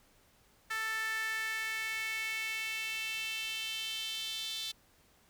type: tone with high-pass filter sweep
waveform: sawtooth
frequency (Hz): 441.6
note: A4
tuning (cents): +6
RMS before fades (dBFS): -37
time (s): 0.7-4.72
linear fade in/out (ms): 10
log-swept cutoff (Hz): 1600 to 3600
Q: 4.5
effects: pink hiss -66 dBFS RMS until 5.29 s